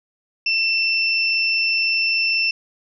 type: tone pair together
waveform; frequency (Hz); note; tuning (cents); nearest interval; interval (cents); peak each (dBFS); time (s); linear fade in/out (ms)
sine; 2679 / 5354; E7 / E8; +27 / +26; octave; 1199; -18 / -22; 0.46-2.51; 5
effects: none